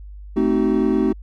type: chord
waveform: triangle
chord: A diminished seventh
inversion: none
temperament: equal with one note detuned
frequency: 220 / 261.6 / 311.1 / 378.4 Hz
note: A3 / C4 / Eb4 / Gb4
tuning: 0 / 0 / 0 / +39 cents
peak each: -19 dBFS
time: 0.36-1.13 s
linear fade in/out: 10 ms
effects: added 50 Hz sine -34 dBFS peak until 1.22 s